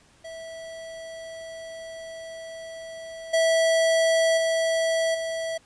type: tone with level steps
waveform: square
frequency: 654 Hz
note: E5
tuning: 14 cents flat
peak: -37 / -19 / -22 / -28 dBFS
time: 0.24-5.58 s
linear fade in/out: 10 ms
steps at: 3.33 / 4.37 / 5.14 s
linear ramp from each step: 10 ms
effects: pink hiss -58 dBFS RMS until 5.65 s + resampled to 22050 Hz